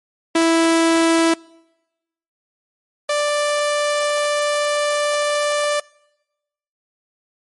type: tone pair in turn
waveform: sawtooth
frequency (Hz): 329.6 / 588.7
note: E4 / D5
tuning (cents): 0 / +4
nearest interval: minor seventh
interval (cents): 1004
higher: second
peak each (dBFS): -9 / -13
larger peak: first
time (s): 0.35-1.34 / 3.09-5.8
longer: second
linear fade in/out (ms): 5
effects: noise-tail reverb RT60 1.0 s tail -26 dB re dry + MP3 48 kbps

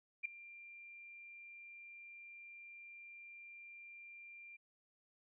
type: tone with ADSR envelope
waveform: sine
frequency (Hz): 2380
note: D7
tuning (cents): +22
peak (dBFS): -33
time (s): 0.23-4.57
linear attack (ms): 24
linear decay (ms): 3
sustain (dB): -19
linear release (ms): 14
effects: none

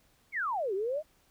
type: exponential two-way sweep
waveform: sine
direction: down then up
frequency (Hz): 2308 to 369.4 to 648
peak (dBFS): -29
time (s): 0.32-1.03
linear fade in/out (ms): 50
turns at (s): 0.74
effects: pink hiss -67 dBFS RMS until 1.3 s

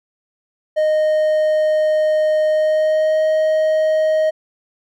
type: tone with pitch glide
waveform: triangle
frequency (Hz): 618 to 625.9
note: D#5 to D#5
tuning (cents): -12 to +10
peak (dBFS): -11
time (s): 0.76-4.31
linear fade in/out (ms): 20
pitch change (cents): +22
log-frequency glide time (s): 2.48-3.23
effects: none

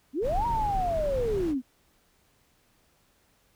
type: linear two-way sweep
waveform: sine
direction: up then down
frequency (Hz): 237.7 to 959 to 237.7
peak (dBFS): -25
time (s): 0.13-1.62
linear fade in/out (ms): 50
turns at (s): 0.46
type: noise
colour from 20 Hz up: brown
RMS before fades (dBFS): -33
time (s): 0.21-1.55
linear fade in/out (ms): 50
effects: pink hiss -66 dBFS RMS until 3.55 s

